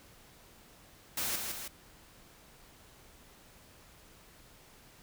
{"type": "noise with echo", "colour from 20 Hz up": "white", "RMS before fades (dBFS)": -34, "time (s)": [1.17, 1.36], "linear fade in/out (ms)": 5, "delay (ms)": 160, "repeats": 2, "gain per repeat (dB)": -4, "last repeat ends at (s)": 1.68, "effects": ["pink hiss -58 dBFS RMS until 5.02 s"]}